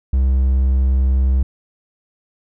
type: tone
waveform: triangle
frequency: 65.5 Hz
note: C2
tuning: 2 cents sharp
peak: -10 dBFS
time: 0.13-1.43 s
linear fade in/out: 5 ms
effects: none